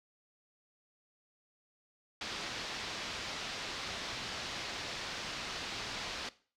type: low-pass noise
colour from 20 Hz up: white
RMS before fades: -41 dBFS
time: 2.21-6.29 s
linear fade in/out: 2 ms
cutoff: 5000 Hz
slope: 24 dB/octave
effects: noise-tail reverb RT60 0.4 s tail -18 dB re dry